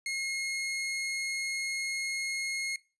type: tone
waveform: sawtooth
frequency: 2156 Hz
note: C#7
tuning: 49 cents flat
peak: -28 dBFS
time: 0.06-2.76 s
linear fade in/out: 2 ms
effects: noise-tail reverb RT60 0.3 s tail -20 dB re dry + resampled to 24000 Hz